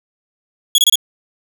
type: tone bursts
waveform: sawtooth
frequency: 3347 Hz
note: G#7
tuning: 13 cents sharp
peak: -5 dBFS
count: 4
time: 0.75-0.956 s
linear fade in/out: 2 ms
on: 32 ms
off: 26 ms
effects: none